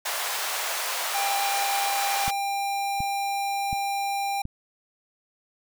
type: high-pass noise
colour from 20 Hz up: pink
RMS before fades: -29 dBFS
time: 0.05-2.31 s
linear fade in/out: 10 ms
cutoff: 650 Hz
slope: 24 dB/octave
type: tone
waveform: square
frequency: 796 Hz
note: G5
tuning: 26 cents sharp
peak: -26 dBFS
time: 1.14-4.42 s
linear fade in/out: 5 ms
type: click train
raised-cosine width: 5 ms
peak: -21 dBFS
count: 4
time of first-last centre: 2.28-4.454 s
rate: 1.38 Hz
effects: none